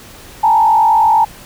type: tone with frequency modulation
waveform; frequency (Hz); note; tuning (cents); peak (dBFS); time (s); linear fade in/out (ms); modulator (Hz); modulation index
sine; 880; A5; 0; -7; 0.43-1.25; 10; 48.6; 1
effects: pink hiss -37 dBFS RMS until 1.45 s